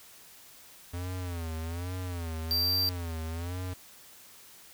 square tone with vibrato, 85.9 Hz, F2, 28 cents flat, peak -34 dBFS, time 0.93-3.74 s, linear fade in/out 10 ms, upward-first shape sine, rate 1.2 Hz, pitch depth 120 cents each way
square tone, 4699 Hz, D8, in tune, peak -26 dBFS, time 2.51-2.89 s, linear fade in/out 0 ms
effects white hiss -53 dBFS RMS until 4.73 s

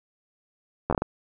slowing click train, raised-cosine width 1 ms, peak -10 dBFS, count 6, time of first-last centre 0.9-1.02 s, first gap 11 ms, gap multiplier 1.4, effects none

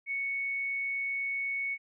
sine tone, 2218 Hz, C#7, in tune, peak -30 dBFS, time 0.06-1.78 s, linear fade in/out 50 ms, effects none

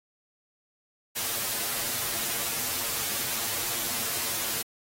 white noise with comb filter, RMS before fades -30 dBFS, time 1.15-4.63 s, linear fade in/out 20 ms, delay 8.7 ms, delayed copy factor +1, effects AAC 48 kbps

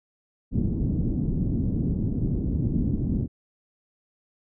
white low-pass noise, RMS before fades -25 dBFS, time 0.51-3.28 s, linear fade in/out 50 ms, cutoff 250 Hz, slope 24 dB/octave, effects none

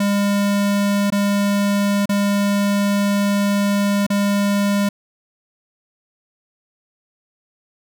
square tone with dropouts, 201.9 Hz, G#3, 49 cents flat, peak -16 dBFS, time 0-4.89 s, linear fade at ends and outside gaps 5 ms, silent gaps 1.103-1.122 / 2.057-2.092 / 4.066-4.101 s, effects none

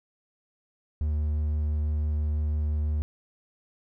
triangle tone, 75.5 Hz, D2, 48 cents sharp, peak -22 dBFS, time 1.01-3.02 s, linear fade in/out 0 ms, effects none

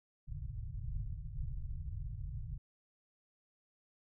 pink low-pass noise, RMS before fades -41 dBFS, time 0.27-2.58 s, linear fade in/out 10 ms, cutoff 150 Hz, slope 96 dB/octave, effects none

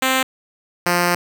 5% pulse tone pair in turn, 261.6 / 175.51 Hz, C4 / F3, 0 / +9 cents, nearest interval perfect fifth, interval 691 cents, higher first, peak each -4 dBFS, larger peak neither, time 0.02-0.23 / 0.86-1.15 s, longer second, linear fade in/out 5 ms, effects none

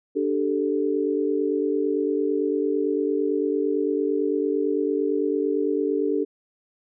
sine chord, D suspended fourth, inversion none, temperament just, 293.7 / 391.6 / 440.5 Hz, D4 / G4 / A4, 0 / -2 / +2 cents, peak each -25 dBFS, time 0.15-6.25 s, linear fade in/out 20 ms, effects none

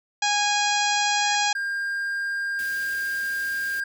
harmonic tone, 824 Hz, G#5, 14 cents flat, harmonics 1 / 2 / 3 / 4 / 5 / 6 / 7 / 8 / 9, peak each -24 / -27 / -29 / -30 / -31 / -32 / -32 / -33 / -34 dBFS, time 0.22-1.53 s, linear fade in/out 5 ms
triangle tone with exponential growth, 1790 Hz, A6, 29 cents sharp, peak -32 dBFS, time 0.89-1.35 s, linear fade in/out 1 ms, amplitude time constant 100 ms
triangle tone, 1604 Hz, G6, 39 cents sharp, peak -23 dBFS, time 1.55-3.84 s, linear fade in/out 5 ms
white band-stop noise, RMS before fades -41 dBFS, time 2.59-3.8 s, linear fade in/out 0 ms, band 560 to 1800 Hz, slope 48 dB/octave
effects none

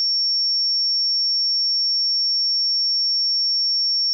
sine tone, 5480 Hz, F8, 34 cents flat, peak -17 dBFS, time 0-4.13 s, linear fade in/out 0 ms, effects none

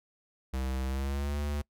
square tone with pitch glide, 65.41 to 73 Hz, C2 to D2, 0 to -10 cents, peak -31 dBFS, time 0.53-1.62 s, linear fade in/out 10 ms, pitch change +190 cents, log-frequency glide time 0.85-1.38 s, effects noise-tail reverb RT60 0.1 s tail -24 dB re dry

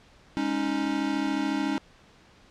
square chord, Ab suspended fourth, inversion none, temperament equal with one note detuned, 205 / 277.2 / 311.1 Hz, Ab3 / Db4 / Eb4, -22 / 0 / 0 cents, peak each -34 / -29 / -30 dBFS, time 0.37-1.78 s, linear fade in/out 0 ms, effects pink hiss -56 dBFS RMS until 2.5 s + low-pass 5000 Hz 12 dB/octave

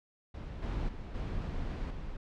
brown noise with level steps, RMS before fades -41 / -34 / -42 / -36 / -41 dBFS, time 0.34-2.17 s, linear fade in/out 5 ms, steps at 0.62 / 0.88 / 1.14 / 1.9 s, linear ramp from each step 10 ms, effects low-pass 4000 Hz 12 dB/octave

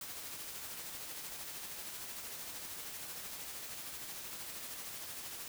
white noise with tremolo, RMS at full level -44 dBFS, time 0.01-5.48 s, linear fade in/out 2 ms, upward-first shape sine, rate 13 Hz, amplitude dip 30%, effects none

